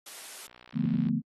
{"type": "high-pass noise", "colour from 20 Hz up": "white", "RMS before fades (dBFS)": -44, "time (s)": [0.06, 0.47], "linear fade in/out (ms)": 5, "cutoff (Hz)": 380, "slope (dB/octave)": 12}
{"type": "click train", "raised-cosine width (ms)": 0.3, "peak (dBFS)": -34, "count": 38, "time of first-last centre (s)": [0.48, 1.087], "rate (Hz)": 61}
{"type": "chord", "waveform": "sine", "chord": "B half-diminished seventh", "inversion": "first", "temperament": "equal with one note detuned", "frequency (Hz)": [146.83, 172.91, 220, 246.9], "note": ["D3", "F3", "A3", "B3"], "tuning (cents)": [0, -17, 0, 0], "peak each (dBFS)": [-32, -32, -29, -30], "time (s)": [0.73, 1.22], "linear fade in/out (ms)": 50}
{"effects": ["AAC 32 kbps"]}